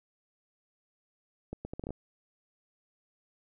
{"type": "accelerating click train", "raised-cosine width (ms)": 2, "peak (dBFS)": -24, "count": 8, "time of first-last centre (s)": [1.53, 1.906], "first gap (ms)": 120, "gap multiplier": 0.71, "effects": []}